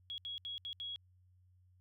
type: tone bursts at uneven times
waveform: sine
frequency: 3322 Hz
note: G#7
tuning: in tune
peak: -40 dBFS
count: 5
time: 0.1-0.18 / 0.25-0.38 / 0.45-0.58 / 0.65-0.73 / 0.8-0.96 s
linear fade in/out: 0 ms
effects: added 91 Hz sine -64 dBFS peak until 1.8 s